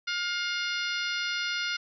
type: harmonic tone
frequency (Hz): 709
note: F5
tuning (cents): +26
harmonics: 2 / 3 / 4 / 5 / 6 / 7 / 8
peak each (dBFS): -32 / -35 / -36 / -38 / -39 / -38 / -44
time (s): 0.07-1.77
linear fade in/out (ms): 10
effects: none